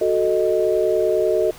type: chord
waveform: sine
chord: D# diminished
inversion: first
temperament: equal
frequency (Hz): 370 / 440 / 622.3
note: F#4 / A4 / D#5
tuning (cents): 0 / 0 / 0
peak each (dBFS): -20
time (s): 0.01-1.51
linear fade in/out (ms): 5
effects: pink hiss -42 dBFS RMS until 1.58 s